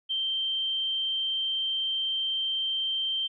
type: tone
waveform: sine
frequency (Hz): 3136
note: G7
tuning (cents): 0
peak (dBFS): -26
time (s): 0.09-3.28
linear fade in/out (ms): 20
effects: none